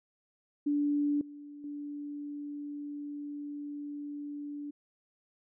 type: tone with level steps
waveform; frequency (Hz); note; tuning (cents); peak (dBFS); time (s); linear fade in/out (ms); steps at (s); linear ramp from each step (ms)
sine; 290.7; D4; -18; -26 / -44 / -37; 0.66-4.71; 10; 1.21 / 1.64; 2
effects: none